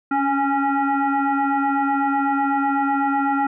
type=tone with frequency modulation; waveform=sine; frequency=272 Hz; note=C#4; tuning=33 cents flat; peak=-17 dBFS; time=0.11-3.47 s; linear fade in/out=5 ms; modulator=552 Hz; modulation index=2.1; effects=none